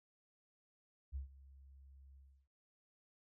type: tone with ADSR envelope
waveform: sine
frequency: 67.8 Hz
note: C#2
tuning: 38 cents flat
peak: -38 dBFS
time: 1.12-2.48 s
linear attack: 36 ms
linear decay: 120 ms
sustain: -19 dB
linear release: 320 ms
effects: none